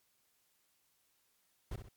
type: noise with echo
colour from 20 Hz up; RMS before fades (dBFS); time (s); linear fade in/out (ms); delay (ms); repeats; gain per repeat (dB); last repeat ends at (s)
brown; -39; 1.71-1.76; 5; 64; 2; -7; 1.888
effects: white hiss -75 dBFS RMS until 1.96 s + MP3 96 kbps